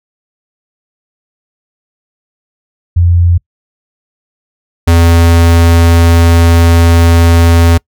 sine / square tone pair in turn, 86.7 / 84.23 Hz, F2 / E2, -12 / +38 cents, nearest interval minor second, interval 50 cents, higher first, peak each -4 dBFS, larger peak neither, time 2.96-3.38 / 4.87-7.78 s, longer second, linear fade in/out 10 ms, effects noise-tail reverb RT60 0.1 s tail -26 dB re dry

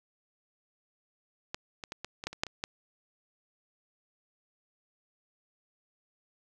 clicks, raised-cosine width 0.2 ms, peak -17 / -22 / -21 / -20 / -22 / -16 / -26 / -10 / -25 / -15 dBFS, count 10, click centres 1.545 / 1.838 / 1.921 / 2.046 / 2.239 / 2.27 / 2.33 / 2.435 / 2.467 / 2.639 s, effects none

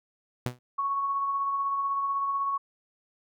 sawtooth tone with exponential decay, 123.47 Hz, B2, in tune, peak -21 dBFS, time 0.46-0.59 s, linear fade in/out 0 ms, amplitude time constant 27 ms
sine tone with tremolo, 1108.7 Hz, C#6, in tune, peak -24 dBFS, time 0.78-2.58 s, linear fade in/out 10 ms, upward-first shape triangle, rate 16 Hz, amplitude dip 35%
effects none

